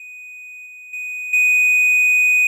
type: tone with level steps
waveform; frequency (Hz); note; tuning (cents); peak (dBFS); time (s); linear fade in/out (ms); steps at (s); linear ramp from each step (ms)
triangle; 2489; D#7; 0; -32 / -34 / -23 / -10; 0-2.47; 2; 0.66 / 0.93 / 1.33; 5
effects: none